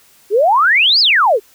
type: exponential two-way sweep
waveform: sine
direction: up then down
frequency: 377.7 to 5200 to 377.7 Hz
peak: -8 dBFS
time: 0.3-1.4 s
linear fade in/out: 50 ms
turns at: 1 s
effects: white hiss -49 dBFS RMS until 1.54 s